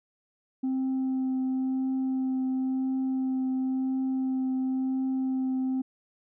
sine tone with vibrato, 261.6 Hz, C4, in tune, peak -23 dBFS, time 0.63-5.82 s, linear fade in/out 10 ms, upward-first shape triangle, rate 0.96 Hz, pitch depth 11 cents each way, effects tanh soft clip ceiling -24 dBFS

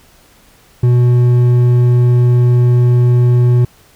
triangle tone with hard clipping, 122.4 Hz, B2, 15 cents flat, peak -8 dBFS, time 0.83-3.65 s, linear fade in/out 5 ms, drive 9 dB, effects pink hiss -47 dBFS RMS until 3.95 s

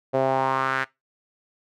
sawtooth tone with band-pass filter sweep, 132.8 Hz, C3, 26 cents sharp, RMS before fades -23 dBFS, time 0.13-0.85 s, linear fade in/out 20 ms, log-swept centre 560 to 1700 Hz, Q 3.1, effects noise-tail reverb RT60 0.2 s tail -21 dB re dry

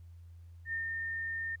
sine tone with ADSR envelope, 1818 Hz, A#6, 44 cents flat, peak -32 dBFS, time 0.65-1.56 s, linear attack 79 ms, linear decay 120 ms, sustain -2 dB, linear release 10 ms, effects added 85 Hz sine -49 dBFS peak until 1.6 s + pink hiss -75 dBFS RMS until 1.6 s

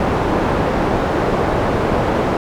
white low-pass noise, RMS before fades -17 dBFS, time 0-2.37 s, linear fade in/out 2 ms, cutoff 720 Hz, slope 12 dB/octave, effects none

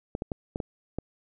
clicks, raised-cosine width 2 ms, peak -17 dBFS, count 6, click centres 0.151 / 0.221 / 0.318 / 0.559 / 0.602 / 0.986 s, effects none

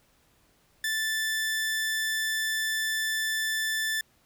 sawtooth tone, 1760 Hz, A6, in tune, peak -23 dBFS, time 0.84-4.01 s, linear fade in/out 2 ms, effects pink hiss -65 dBFS RMS until 4.25 s

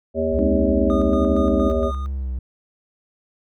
harmonic tone, 79.7 Hz, D#2, 42 cents sharp, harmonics 1 / 3 / 5 / 7 / 8, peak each -28 / -25 / -24 / -23 / -26 dBFS, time 0.14-1.92 s, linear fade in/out 50 ms
triangle tone with vibrato, 65.41 Hz, C2, in tune, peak -21 dBFS, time 0.32-2.39 s, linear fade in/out 5 ms, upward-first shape sine, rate 1.3 Hz, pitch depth 85 cents each way
sine chord, Ab major, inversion none, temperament equal, 207.7 / 261.6 / 311.1 Hz, Ab3 / C4 / Eb4, 0 / 0 / 0 cents, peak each -23 dBFS, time 0.39-1.7 s, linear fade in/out 0 ms
triangle tone with tremolo, 1224 Hz, D#6, 29 cents flat, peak -26 dBFS, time 0.9-2.06 s, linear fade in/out 0 ms, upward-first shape square, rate 4.3 Hz, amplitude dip 55%
effects none

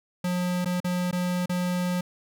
square tone with dropouts, 179.2 Hz, F3, 45 cents sharp, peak -25 dBFS, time 0.24-2.01 s, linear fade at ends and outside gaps 5 ms, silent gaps 0.647-0.657 / 0.803-0.844 / 1.112-1.127 / 1.459-1.494 s, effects none

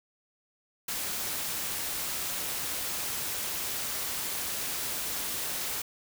white noise with amplitude modulation, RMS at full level -32 dBFS, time 0.88-5.82 s, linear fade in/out 5 ms, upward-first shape sine, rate 252 Hz, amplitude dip 30%, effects none

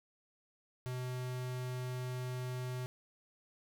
square tone, 126.3 Hz, B2, 39 cents sharp, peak -38 dBFS, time 0.86-2.86 s, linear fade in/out 0 ms, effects none

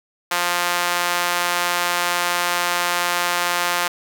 sawtooth tone with high-pass filter, 175.6 Hz, F3, 10 cents sharp, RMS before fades -21 dBFS, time 0.31-3.88 s, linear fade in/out 5 ms, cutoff 1000 Hz, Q 0.96, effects none

